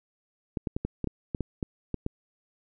clicks, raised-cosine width 3 ms, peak -16 dBFS, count 11, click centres 0.572 / 0.672 / 0.765 / 0.85 / 1.043 / 1.073 / 1.348 / 1.407 / 1.628 / 1.943 / 2.064 s, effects none

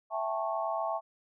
sine chord, A dominant seventh, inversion second, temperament just, 660 / 792 / 880 / 1100 Hz, E5 / G5 / A5 / C#6, +2 / +18 / 0 / -14 cents, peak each -33 / -37 / -36 / -36 dBFS, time 0.1-1.01 s, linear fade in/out 50 ms, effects none

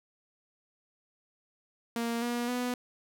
sawtooth tone with pitch steps, 233.1 / 239.9 / 247 Hz, A#3 / A#3 / B3, 0 / +50 / 0 cents, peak -26 dBFS, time 1.96-2.74 s, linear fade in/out 2 ms, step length 260 ms, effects none

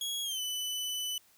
sawtooth tone with pitch glide, 3322 to 2994 Hz, G#7 to F#7, 0 to +20 cents, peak -30 dBFS, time 0.01-1.18 s, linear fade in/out 2 ms, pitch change -180 cents, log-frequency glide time 0.23-0.41 s, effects white hiss -64 dBFS RMS until 1.37 s

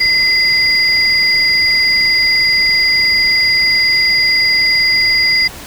sine tone pair together, 2047 / 4838 Hz, C7 / D#8, -38 / -49 cents, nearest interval octave + minor third, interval 1489 cents, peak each -12 dBFS, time 0-5.48 s, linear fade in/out 10 ms, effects pink hiss -31 dBFS RMS until 5.66 s

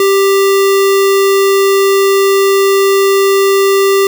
sine tone with sample-and-hold, 392 Hz, G4, in tune, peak -6 dBFS, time 0-4.07 s, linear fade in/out 2 ms, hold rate 1575 Hz, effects none

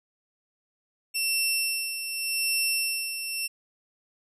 15% pulse tone with tremolo, 2700 Hz, E7, 41 cents sharp, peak -16 dBFS, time 1.14-3.48 s, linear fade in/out 20 ms, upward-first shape sine, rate 0.85 Hz, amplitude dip 60%, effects none

